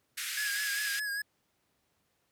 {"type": "band-pass noise", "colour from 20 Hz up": "pink", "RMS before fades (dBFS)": -37, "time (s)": [0.17, 1], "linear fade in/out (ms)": 10, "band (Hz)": [1500, 14000], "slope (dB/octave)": 48}
{"type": "tone with vibrato", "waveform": "square", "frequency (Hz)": 1661.2, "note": "G#6", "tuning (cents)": 0, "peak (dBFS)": -33, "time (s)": [0.37, 1.22], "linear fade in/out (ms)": 5, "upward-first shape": "sine", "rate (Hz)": 5, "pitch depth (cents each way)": 47}
{"effects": ["pink hiss -75 dBFS RMS until 2.31 s", "high-pass 80 Hz 12 dB/octave"]}